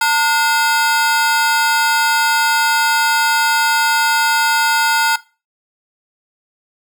40% pulse ring-modulated tone, 1170 Hz, D6, 7 cents flat, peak -8 dBFS, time 0.01-5.16 s, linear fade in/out 5 ms, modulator 270 Hz, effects noise-tail reverb RT60 0.3 s tail -18 dB re dry

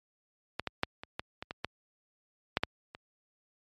clicks, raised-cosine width 0.3 ms, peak -16 / -16 / -10 / -25 / -18 / -22 / -21 / -16 / -10 / -10 / -27 dBFS, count 11, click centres 0.596 / 0.673 / 0.834 / 1.035 / 1.195 / 1.425 / 1.509 / 1.646 / 2.571 / 2.635 / 2.949 s, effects high-pass 60 Hz 12 dB/octave + MP3 64 kbps

